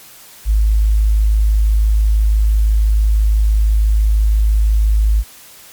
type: tone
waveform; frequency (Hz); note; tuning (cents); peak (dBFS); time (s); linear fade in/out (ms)
sine; 53; G#1; +36; -9; 0.45-5.24; 50
effects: white hiss -40 dBFS RMS until 5.72 s + MP3 96 kbps